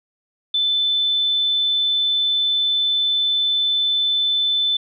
sine tone, 3520 Hz, A7, in tune, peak -16 dBFS, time 0.54-4.77 s, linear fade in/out 5 ms, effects none

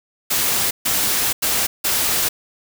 white noise bursts at uneven times, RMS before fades -19 dBFS, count 4, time 0.3-0.71 / 0.85-1.33 / 1.42-1.67 / 1.84-2.29 s, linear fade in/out 10 ms, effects none

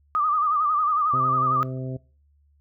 sine tone with vibrato, 1211 Hz, D#6, 47 cents flat, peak -19 dBFS, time 0.15-1.63 s, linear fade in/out 0 ms, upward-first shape sine, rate 11 Hz, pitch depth 80 cents each way
harmonic tone, 130 Hz, C3, 11 cents flat, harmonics 1 / 2 / 3 / 4 / 5, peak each -29 / -35 / -39 / -41 / -43 dBFS, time 1.13-1.97 s, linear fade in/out 5 ms
effects noise-tail reverb RT60 0.4 s tail -23 dB re dry + added 72 Hz sine -58 dBFS peak until 2.6 s

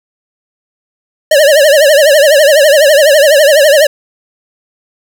square tone with vibrato, 587.3 Hz, D5, in tune, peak -4 dBFS, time 1.31-3.87 s, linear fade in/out 5 ms, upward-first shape triangle, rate 12 Hz, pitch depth 160 cents each way, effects 7-bit

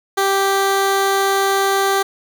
15% pulse tone, 391.6 Hz, G4, 2 cents flat, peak -8 dBFS, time 0.17-2.03 s, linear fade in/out 10 ms, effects none

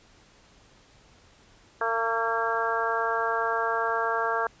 harmonic tone with a mistuned harmonic, 227.4 Hz, A#3, 43 cents flat, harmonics 2 / 3 / 4 / 5 / 6 / 7, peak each -31 / -31 / -31 / -31 / -31 / -31 dBFS, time 1.81-4.47 s, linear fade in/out 2 ms, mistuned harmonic 7, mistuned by +25 cents, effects pink hiss -57 dBFS RMS until 4.6 s + resampled to 16000 Hz

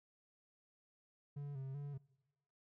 triangle tone with vibrato, 138.59 Hz, C#3, in tune, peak -40 dBFS, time 1.36-1.98 s, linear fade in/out 10 ms, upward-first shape square, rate 2.6 Hz, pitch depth 58 cents each way, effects noise-tail reverb RT60 1.0 s tail -22 dB re dry

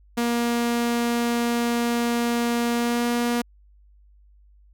sawtooth tone with pitch glide, 236.7 to 239 Hz, A#3 to A#3, +27 to +43 cents, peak -17 dBFS, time 0.17-3.42 s, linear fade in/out 10 ms, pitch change +16 cents, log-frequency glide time 2.74-3.06 s, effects added 50 Hz sine -51 dBFS peak until 4.73 s

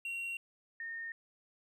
triangle / sine tone pair in turn, 2746 / 1832.7 Hz, F7 / A#6, -30 / -30 cents, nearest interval perfect fifth, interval 700 cents, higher first, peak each -35 / -39 dBFS, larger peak first, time 0.05-0.37 / 0.8-1.12 s, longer neither, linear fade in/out 2 ms, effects none

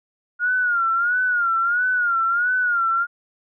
sine tone with vibrato, 1422 Hz, F6, 31 cents sharp, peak -17 dBFS, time 0.39-3.07 s, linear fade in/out 50 ms, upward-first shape sine, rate 1.5 Hz, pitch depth 100 cents each way, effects none

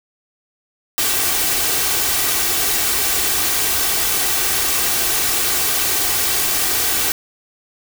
white noise with comb filter, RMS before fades -18 dBFS, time 0.98-7.12 s, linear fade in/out 0 ms, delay 2.6 ms, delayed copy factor +0.5, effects none

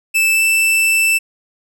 45% pulse tone with pitch glide, 2637 to 2654 Hz, E7 to E7, 0 to +11 cents, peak -11 dBFS, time 0.14-1.19 s, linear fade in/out 20 ms, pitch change +11 cents, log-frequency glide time 0.32-0.43 s, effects none

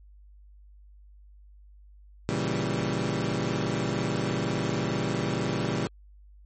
20% pulse chord, A# diminished seventh, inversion none, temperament equal, 116.54 / 138.59 / 164.81 / 196 Hz, A#2 / C#3 / E3 / G3, 0 / 0 / 0 / 0 cents, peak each -27 dBFS, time 2.29-5.87 s, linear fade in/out 0 ms, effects added 50 Hz sine -49 dBFS peak until 6.45 s + MP3 32 kbps

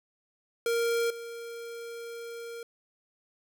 square tone with level steps, 466.1 Hz, A#4, in tune, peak -26 / -39 dBFS, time 0.66-2.63 s, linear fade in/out 2 ms, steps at 1.1 s, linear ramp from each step 5 ms, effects none

